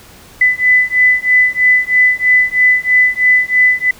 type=beating tone pair; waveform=sine; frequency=2000 / 2003.1 Hz; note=B6 / B6; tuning=+21 / +24 cents; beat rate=3.1 Hz; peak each=-11 dBFS; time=0.41-3.91 s; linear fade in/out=5 ms; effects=pink hiss -40 dBFS RMS until 3.99 s